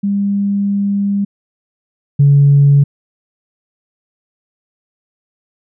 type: tone pair in turn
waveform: sine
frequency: 200.5 / 141.77 Hz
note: G3 / C#3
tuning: +39 / +39 cents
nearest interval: tritone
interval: 600 cents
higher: first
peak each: -12 / -4 dBFS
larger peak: second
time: 0.03-1.25 / 2.19-2.84 s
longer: first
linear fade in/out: 10 ms
effects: tanh soft clip ceiling -1 dBFS